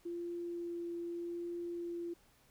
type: tone with vibrato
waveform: sine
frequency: 344 Hz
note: F4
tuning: 26 cents flat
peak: -38 dBFS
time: 0.05-2.14 s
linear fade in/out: 10 ms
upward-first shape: triangle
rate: 0.83 Hz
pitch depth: 9 cents each way
effects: pink hiss -68 dBFS RMS until 2.5 s